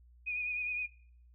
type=tone with vibrato; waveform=sine; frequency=2466 Hz; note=D#7; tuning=16 cents flat; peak=-33 dBFS; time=0.26-0.87 s; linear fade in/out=20 ms; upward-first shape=triangle; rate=9.7 Hz; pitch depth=42 cents each way; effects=noise-tail reverb RT60 0.6 s tail -23 dB re dry + added 60 Hz sine -57 dBFS peak until 1.34 s